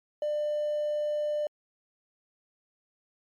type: tone with hard clipping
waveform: triangle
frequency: 597 Hz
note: D5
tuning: 28 cents sharp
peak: -27 dBFS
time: 0.22-1.47 s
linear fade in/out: 2 ms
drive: 4 dB
effects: MP3 96 kbps